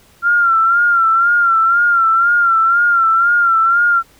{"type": "tone with vibrato", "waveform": "sine", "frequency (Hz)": 1375, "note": "F6", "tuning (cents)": -27, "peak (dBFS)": -9, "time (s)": [0.22, 4.03], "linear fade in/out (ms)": 50, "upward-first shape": "sine", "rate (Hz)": 2, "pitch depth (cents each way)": 61, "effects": ["pink hiss -49 dBFS RMS until 4.19 s"]}